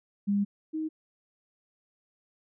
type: tone pair in turn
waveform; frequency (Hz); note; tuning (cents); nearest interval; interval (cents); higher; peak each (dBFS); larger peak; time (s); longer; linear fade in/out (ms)
sine; 201.9 / 314.2; G#3 / D#4; -49 / +17; minor sixth; 766; second; -23 / -29; first; 0.27-0.45 / 0.73-0.89; first; 20
effects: none